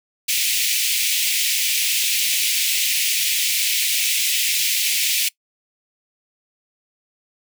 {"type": "high-pass noise", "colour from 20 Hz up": "pink", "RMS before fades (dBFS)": -20, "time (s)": [0.28, 5.29], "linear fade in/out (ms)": 10, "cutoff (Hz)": 2200, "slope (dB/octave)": 48, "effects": ["noise-tail reverb RT60 0.1 s tail -22 dB re dry"]}